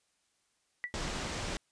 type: tone with exponential decay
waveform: sine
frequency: 1958 Hz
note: B6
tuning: 15 cents flat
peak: -29 dBFS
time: 0.84-0.93 s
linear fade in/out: 0 ms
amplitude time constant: 19 ms
type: low-pass noise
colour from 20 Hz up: pink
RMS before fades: -37 dBFS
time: 0.94-1.57 s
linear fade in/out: 0 ms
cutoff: 7900 Hz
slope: 24 dB/octave
effects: white hiss -75 dBFS RMS until 1.71 s + resampled to 22050 Hz